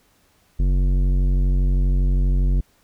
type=tone with tanh clipping; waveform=triangle; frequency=46.25 Hz; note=F#1; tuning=in tune; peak=-17 dBFS; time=0.59-2.61 s; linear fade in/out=10 ms; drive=17 dB; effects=pink hiss -60 dBFS RMS until 2.83 s